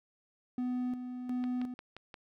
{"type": "tone with tremolo", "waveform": "triangle", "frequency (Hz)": 249.5, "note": "B3", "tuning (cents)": 18, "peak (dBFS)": -29, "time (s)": [0.58, 1.74], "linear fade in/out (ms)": 2, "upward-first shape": "square", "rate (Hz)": 1.4, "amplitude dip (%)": 55}
{"type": "click train", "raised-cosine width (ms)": 0.3, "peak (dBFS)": -30, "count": 5, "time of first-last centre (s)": [1.44, 2.142], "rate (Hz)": 5.7}
{"effects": []}